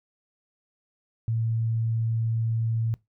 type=tone; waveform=sine; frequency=113.5 Hz; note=A#2; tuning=46 cents flat; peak=-23 dBFS; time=1.28-2.94 s; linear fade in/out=0 ms; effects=noise-tail reverb RT60 0.2 s tail -22 dB re dry